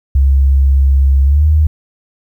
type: tone with pitch glide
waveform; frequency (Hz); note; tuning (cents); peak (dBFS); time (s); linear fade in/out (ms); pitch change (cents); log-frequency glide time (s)
sine; 68 to 76.77; C#2 to D#2; -33 to -23; -6; 0.15-1.67; 5; +210; 1.24-1.46
effects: 8-bit